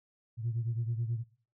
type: beating tone pair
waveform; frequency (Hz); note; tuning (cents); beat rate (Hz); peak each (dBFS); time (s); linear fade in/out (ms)
sine; 114.6 / 123.9; A#2 / B2; -29 / +6; 9.3; -31 / -36; 0.37-1.24; 50
effects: noise-tail reverb RT60 0.4 s tail -19 dB re dry + tanh soft clip ceiling -25 dBFS